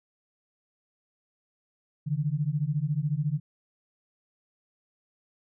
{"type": "beating tone pair", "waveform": "sine", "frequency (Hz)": [141.8, 155.8], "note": ["C#3", "D#3"], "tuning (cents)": [40, 3], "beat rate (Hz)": 14, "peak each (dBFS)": -28, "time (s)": [2.06, 3.4], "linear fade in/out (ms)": 20, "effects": []}